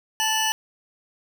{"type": "tone pair together", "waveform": "25% pulse", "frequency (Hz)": [877.7, 2949], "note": ["A5", "F#7"], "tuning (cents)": [-5, -6], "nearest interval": "octave + major sixth", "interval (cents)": 2099, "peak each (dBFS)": -20, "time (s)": [0.2, 0.52], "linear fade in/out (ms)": 0, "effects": []}